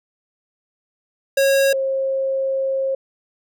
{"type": "tone pair in turn", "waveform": ["square", "sine"], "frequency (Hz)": [547, 536.4], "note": ["C#5", "C5"], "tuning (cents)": [-23, 43], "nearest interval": "unison", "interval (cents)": 34, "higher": "first", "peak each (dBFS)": [-14, -18], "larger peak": "first", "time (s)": [[1.37, 1.73], [1.73, 2.95]], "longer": "second", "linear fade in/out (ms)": 5, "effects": []}